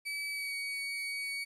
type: tone with pitch glide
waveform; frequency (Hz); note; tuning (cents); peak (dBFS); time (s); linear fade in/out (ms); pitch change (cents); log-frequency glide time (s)
35% pulse; 2291 to 2249; D7 to C#7; -44 to +24; -33; 0.05-1.45; 20; -32; 0.31-0.56
effects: resampled to 32000 Hz + 11-bit